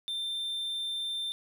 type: tone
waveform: triangle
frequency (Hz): 3577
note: A7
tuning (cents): +28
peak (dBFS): -30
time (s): 0.08-1.32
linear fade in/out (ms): 0
effects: none